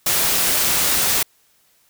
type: noise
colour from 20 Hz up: white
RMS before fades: -18 dBFS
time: 0.06-1.23 s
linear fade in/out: 5 ms
effects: white hiss -59 dBFS RMS until 1.89 s